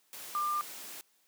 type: tone in noise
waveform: sine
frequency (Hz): 1195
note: D6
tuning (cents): +30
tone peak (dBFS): -29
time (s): 0.35-0.61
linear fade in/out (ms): 0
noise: white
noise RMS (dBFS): -45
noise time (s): 0.13-1.01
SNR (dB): +13
effects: white hiss -70 dBFS RMS until 1.27 s + high-pass 200 Hz 12 dB/octave